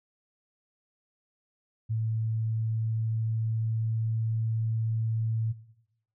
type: tone with pitch glide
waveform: sine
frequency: 111.3 to 112.07 Hz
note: A2 to A2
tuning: +20 to +32 cents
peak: -26 dBFS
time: 1.89-5.53 s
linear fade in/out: 20 ms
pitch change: +12 cents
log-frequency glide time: 2.02-4.3 s
effects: noise-tail reverb RT60 0.9 s tail -18 dB re dry